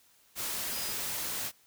sine tone in noise, 4978 Hz, D#8, in tune, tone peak -41 dBFS, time 0.71-0.95 s, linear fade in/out 50 ms, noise white, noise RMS -35 dBFS, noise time 0.35-1.52 s, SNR -9 dB, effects white hiss -64 dBFS RMS until 1.66 s

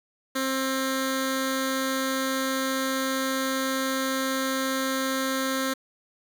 10% pulse tone with notch filter, 265.1 Hz, C4, 23 cents sharp, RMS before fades -27 dBFS, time 0.35-5.74 s, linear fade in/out 10 ms, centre 820 Hz, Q 1.5, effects 8-bit

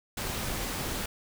pink noise with amplitude modulation, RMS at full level -31 dBFS, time 0.17-1.06 s, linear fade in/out 5 ms, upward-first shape sine, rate 296 Hz, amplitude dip 50%, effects none

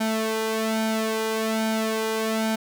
sawtooth tone with flanger, 220.8 Hz, A3, 6 cents sharp, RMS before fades -25 dBFS, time 0-2.56 s, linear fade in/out 10 ms, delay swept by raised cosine 1.3 to 2.06 ms, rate 1.2 Hz, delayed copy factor +0.75, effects none

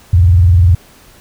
sine tone with vibrato, 87.31 Hz, F2, in tune, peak -4 dBFS, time 0.13-0.75 s, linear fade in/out 5 ms, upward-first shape sine, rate 20 Hz, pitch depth 250 cents each way, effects pink hiss -43 dBFS RMS until 1.2 s

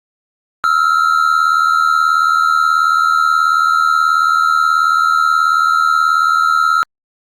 triangle tone pair together, 1303.5 / 1382 Hz, E6 / F6, -20 / -19 cents, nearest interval minor second, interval 101 cents, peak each -11 dBFS, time 0.64-6.83 s, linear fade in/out 0 ms, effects Opus 48 kbps

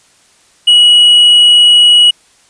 triangle tone with tanh clipping, 2917 Hz, F#7, 25 cents flat, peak -3 dBFS, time 0.67-2.11 s, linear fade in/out 10 ms, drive 7 dB, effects white hiss -48 dBFS RMS until 2.49 s + resampled to 22050 Hz

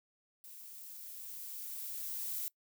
violet noise with level ramp, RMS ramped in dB -52 to -38 dBFS, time 0.44-2.48 s, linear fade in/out 0 ms, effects noise-tail reverb RT60 0.1 s tail -23 dB re dry

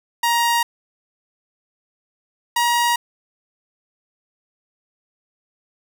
sawtooth tone pair in turn, 941 / 950.8 Hz, A#5 / A#5, +16 / +34 cents, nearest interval unison, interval 18 cents, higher second, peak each -12 dBFS, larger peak neither, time 0.23-0.63 / 2.56-2.96 s, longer neither, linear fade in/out 5 ms, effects none

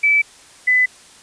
sine tone pair in turn, 2308 / 2005 Hz, D7 / B6, -31 / +26 cents, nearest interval major second, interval 243 cents, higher first, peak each -11 dBFS, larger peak neither, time 0.03-0.22 / 0.67-0.86 s, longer neither, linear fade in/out 10 ms, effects white hiss -45 dBFS RMS until 1.22 s + resampled to 22050 Hz

